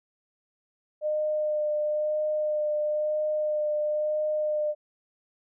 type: tone with vibrato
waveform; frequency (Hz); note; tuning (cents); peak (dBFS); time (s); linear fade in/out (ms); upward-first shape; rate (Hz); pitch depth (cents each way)
sine; 606; D#5; -46; -24; 1.01-4.75; 50; sine; 1; 14
effects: none

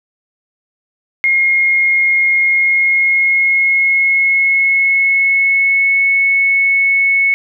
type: tone with pitch glide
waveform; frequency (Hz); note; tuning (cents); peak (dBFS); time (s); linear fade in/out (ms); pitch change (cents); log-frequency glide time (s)
sine; 2144 to 2203; C7 to C#7; +42 to -11; -9; 1.24-7.34; 0; +47; 2.37-6.03
effects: none

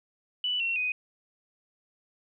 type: tone with pitch steps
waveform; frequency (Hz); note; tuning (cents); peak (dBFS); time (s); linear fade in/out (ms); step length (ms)
sine; 2970 / 2724 / 2497; F#7 / F7 / D#7; +6 / -44 / +6; -26; 0.44-0.92; 2; 160
effects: none

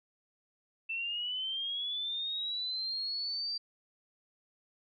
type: linear sweep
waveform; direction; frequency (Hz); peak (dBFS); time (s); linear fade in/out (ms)
sine; up; 2660 to 4704; -33; 0.89-3.58; 10
effects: none

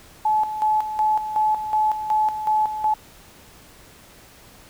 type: tone with tremolo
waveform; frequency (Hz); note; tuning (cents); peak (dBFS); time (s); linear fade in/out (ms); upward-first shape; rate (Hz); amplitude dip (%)
sine; 859; A5; -42; -16; 0.25-2.94; 5; square; 2.7; 65
effects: pink hiss -48 dBFS RMS until 4.69 s

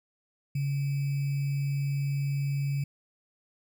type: tone with sample-and-hold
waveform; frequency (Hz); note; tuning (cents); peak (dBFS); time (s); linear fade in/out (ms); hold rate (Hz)
sine; 140; C#3; +18; -26; 0.55-2.84; 5; 2450
effects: none

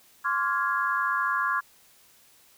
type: chord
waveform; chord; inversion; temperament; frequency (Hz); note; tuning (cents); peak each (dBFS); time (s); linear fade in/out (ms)
sine; D half-diminished seventh; third; equal with one note detuned; 1046.5 / 1146.5 / 1396.9 / 1661.2; C6 / D6 / F6 / Ab6; 0 / -42 / 0 / 0; -29; 0.24-1.61; 20
effects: white hiss -58 dBFS RMS until 2.57 s

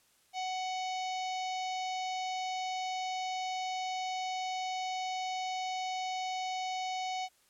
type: harmonic tone with a mistuned harmonic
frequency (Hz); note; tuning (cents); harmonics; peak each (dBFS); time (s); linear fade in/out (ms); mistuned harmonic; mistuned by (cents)
745; F#5; +12; 1 / 3 / 4 / 5 / 6 / 7 / 8 / 9; -34 / -44 / -46 / -48 / -50 / -51 / -52 / -53; 0.33-7.29; 50; 6; -33
effects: white hiss -68 dBFS RMS until 7.49 s + low-pass 12000 Hz 12 dB/octave

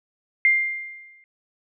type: tone with exponential decay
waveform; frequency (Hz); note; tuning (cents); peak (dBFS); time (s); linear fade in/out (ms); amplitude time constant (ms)
sine; 2100; C7; +6; -12; 0.45-1.24; 1; 170
effects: none

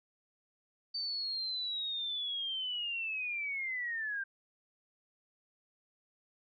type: linear sweep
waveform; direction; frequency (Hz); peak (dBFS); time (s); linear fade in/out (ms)
sine; down; 4598 to 1568; -34; 0.94-4.24; 10
effects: none

